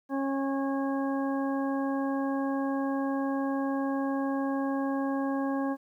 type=harmonic tone; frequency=273.3 Hz; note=C#4; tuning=24 cents flat; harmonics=1 / 2 / 3 / 4 / 6; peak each=-28 / -35 / -37 / -39 / -43 dBFS; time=0.09-5.77 s; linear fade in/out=50 ms; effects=11-bit